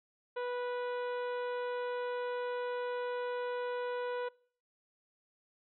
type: harmonic tone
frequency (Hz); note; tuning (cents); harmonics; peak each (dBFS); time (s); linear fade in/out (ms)
491.3; B4; -9; 1 / 2 / 3 / 4 / 5 / 6 / 7 / 8; -35 / -42 / -45 / -54 / -54 / -58 / -59 / -61; 0.36-4.29; 10
effects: noise-tail reverb RT60 0.5 s tail -24 dB re dry